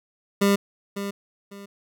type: tone with echo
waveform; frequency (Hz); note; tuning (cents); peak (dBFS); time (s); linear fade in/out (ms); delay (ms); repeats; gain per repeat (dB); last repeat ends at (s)
25% pulse; 200; G3; +35; -13; 0.41-0.56; 10; 550; 2; -11; 1.66
effects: none